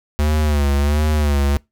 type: tone with vibrato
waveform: square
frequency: 73.42 Hz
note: D2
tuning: in tune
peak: -15 dBFS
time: 0.19-1.57 s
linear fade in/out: 0 ms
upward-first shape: sine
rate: 1.4 Hz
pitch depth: 78 cents each way
effects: noise-tail reverb RT60 0.2 s tail -24 dB re dry